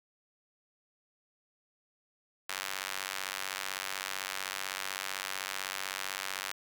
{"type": "tone with high-pass filter", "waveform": "sawtooth", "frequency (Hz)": 95.8, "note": "G2", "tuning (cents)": -39, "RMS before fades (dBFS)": -38, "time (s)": [2.49, 6.52], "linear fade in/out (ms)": 5, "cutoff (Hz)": 1500, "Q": 0.8, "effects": []}